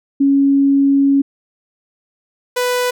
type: tone pair in turn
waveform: sine / sawtooth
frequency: 277.2 / 495.3 Hz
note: C#4 / B4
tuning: 0 / +5 cents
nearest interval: minor seventh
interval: 1005 cents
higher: second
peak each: -9 / -11 dBFS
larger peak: first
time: 0.2-1.22 / 2.56-2.91 s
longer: first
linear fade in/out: 10 ms
effects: none